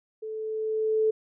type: tone with level ramp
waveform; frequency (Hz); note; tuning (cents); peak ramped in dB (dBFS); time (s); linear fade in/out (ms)
sine; 436.7; A4; -13; -33 to -19; 0.22-1.11; 10
effects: none